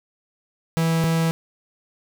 45% pulse tone pair in turn, 163.9 / 163.9 Hz, E3 / E3, -10 / -10 cents, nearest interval unison, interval 0 cents, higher neither, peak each -18 dBFS, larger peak neither, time 0.77-1.04 / 1.04-1.31 s, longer neither, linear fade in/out 0 ms, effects none

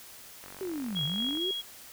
click train, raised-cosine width 0.5 ms, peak -31 dBFS, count 45, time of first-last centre 0.44-1.372 s, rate 47.2 Hz
sine linear two-way sweep, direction down then up, 392 to 134.6 to 392 Hz, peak -32 dBFS, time 0.61-1.51 s, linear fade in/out 2 ms, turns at 1.04 s
sine tone with tremolo, 3300 Hz, G#7, 12 cents flat, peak -29 dBFS, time 0.95-1.62 s, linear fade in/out 20 ms, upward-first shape square, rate 4.3 Hz, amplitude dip 30%
effects white hiss -49 dBFS RMS until 1.92 s

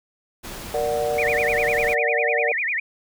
pink noise, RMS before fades -35 dBFS, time 0.43-1.95 s, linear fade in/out 20 ms
sine chord, Bb augmented, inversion none, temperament equal, 466.2 / 587.3 / 740 Hz, Bb4 / D5 / F#5, 0 / 0 / 0 cents, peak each -24 / -24 / -27 dBFS, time 0.74-2.52 s, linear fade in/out 2 ms
sine tone with vibrato, 2100 Hz, C7, 6 cents sharp, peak -21 dBFS, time 1.18-2.8 s, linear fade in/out 5 ms, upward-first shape sine, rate 10 Hz, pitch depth 280 cents each way
effects none

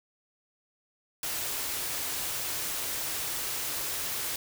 white band-stop noise, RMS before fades -33 dBFS, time 1.23-4.36 s, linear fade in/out 2 ms, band 170 to 240 Hz, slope 96 dB/octave, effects none

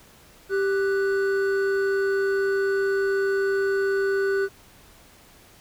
triangle tone pair together, 392 / 1483.5 Hz, G4 / F#6, 0 / +4 cents, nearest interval octave + major seventh, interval 2304 cents, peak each -19 / -27 dBFS, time 0.49-4.49 s, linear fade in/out 50 ms, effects pink hiss -52 dBFS RMS until 5.6 s

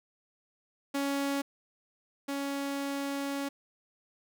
sawtooth tone pair in turn, 279.1 / 279.1 Hz, C#4 / C#4, +12 / +12 cents, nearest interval unison, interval 0 cents, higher neither, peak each -25 / -28 dBFS, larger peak first, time 0.94-1.42 / 2.28-3.49 s, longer second, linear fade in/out 10 ms, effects none

